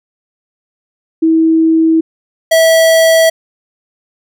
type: tone pair in turn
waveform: sine / square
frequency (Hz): 323.2 / 651.6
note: E4 / E5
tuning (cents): -34 / -20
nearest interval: octave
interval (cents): 1214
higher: second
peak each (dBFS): -6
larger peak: neither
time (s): 1.22-2.01 / 2.51-3.3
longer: neither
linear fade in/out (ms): 10
effects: none